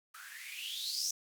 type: noise with band-pass filter sweep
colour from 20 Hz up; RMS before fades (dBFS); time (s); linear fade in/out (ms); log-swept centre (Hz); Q
violet; -40; 0.14-1.11; 5; 1300 to 6000; 9.2
effects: none